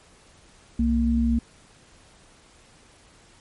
sine tone pair together, 64.57 / 231.9 Hz, C2 / A#3, -22 / -9 cents, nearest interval octave + minor seventh, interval 2213 cents, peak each -23 / -20 dBFS, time 0.79-1.39 s, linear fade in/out 5 ms, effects pink hiss -54 dBFS RMS until 3.4 s + MP3 48 kbps

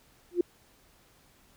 sine tone with exponential growth, 351.2 Hz, F4, 10 cents sharp, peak -17 dBFS, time 0.31-0.41 s, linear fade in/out 5 ms, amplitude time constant 20 ms, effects pink hiss -62 dBFS RMS until 1.56 s

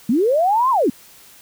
sine linear two-way sweep, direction up then down, 204.5 to 1084 to 209.1 Hz, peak -13 dBFS, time 0.09-0.9 s, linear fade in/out 5 ms, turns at 0.7 s, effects white hiss -46 dBFS RMS until 1.41 s

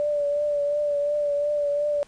sine tone with vibrato, 583 Hz, D5, 13 cents flat, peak -21 dBFS, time 0-2.03 s, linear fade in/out 0 ms, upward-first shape triangle, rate 2.8 Hz, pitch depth 32 cents each way, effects pink hiss -54 dBFS RMS until 2.07 s + resampled to 22050 Hz

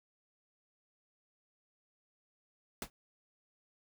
pink noise with exponential decay, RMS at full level -34 dBFS, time 2.82-2.9 s, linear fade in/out 1 ms, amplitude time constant 17 ms, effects none

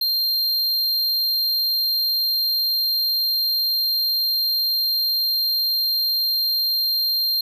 square tone, 4186 Hz, C8, in tune, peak -19 dBFS, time 0.01-7.41 s, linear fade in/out 5 ms, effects none

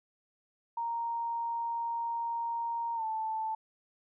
sine tone with pitch glide, 931 to 879.8 Hz, A#5 to A5, -2 to 0 cents, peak -31 dBFS, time 0.77-3.55 s, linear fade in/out 5 ms, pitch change -98 cents, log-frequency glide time 2.95-3.04 s, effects none

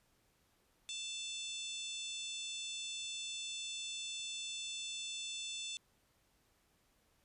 harmonic tone with a mistuned harmonic, 880 Hz, A5, in tune, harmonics 3 / 4 / 5 / 6 / 7 / 8 / 9 / 10, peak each -49 / -43 / -56 / -56 / -51 / -53 / -50 / -59 dBFS, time 0.89-5.77 s, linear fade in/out 0 ms, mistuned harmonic 3, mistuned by +17 cents, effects pink hiss -74 dBFS RMS until 7.24 s + resampled to 32000 Hz

